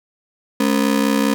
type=ring-modulated tone; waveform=35% pulse; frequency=246.2 Hz; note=B3; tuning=5 cents flat; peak=-10 dBFS; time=0.6-1.34 s; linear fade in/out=0 ms; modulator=32.5 Hz; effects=none